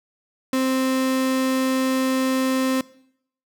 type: tone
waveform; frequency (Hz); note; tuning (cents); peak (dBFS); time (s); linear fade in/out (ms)
35% pulse; 261.6; C4; 0; -17; 0.53-2.81; 2
effects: noise-tail reverb RT60 0.7 s tail -21 dB re dry